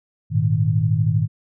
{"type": "chord", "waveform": "sine", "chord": "Ab suspended second", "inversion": "none", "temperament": "equal", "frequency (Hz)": [103.83, 116.54, 155.56], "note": ["Ab2", "Bb2", "Eb3"], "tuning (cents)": [0, 0, 0], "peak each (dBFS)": -20, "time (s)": [0.3, 1.28], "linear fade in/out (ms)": 50, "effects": []}